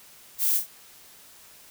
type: noise with echo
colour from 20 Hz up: violet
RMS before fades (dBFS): -24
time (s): 0.38-0.61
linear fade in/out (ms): 50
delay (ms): 31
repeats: 2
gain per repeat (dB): -6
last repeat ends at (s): 0.672
effects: white hiss -51 dBFS RMS until 1.7 s